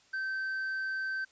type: tone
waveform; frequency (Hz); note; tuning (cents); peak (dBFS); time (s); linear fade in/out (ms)
triangle; 1549; G6; -21; -30; 0.13-1.25; 10
effects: white hiss -64 dBFS RMS until 1.31 s + resampled to 16000 Hz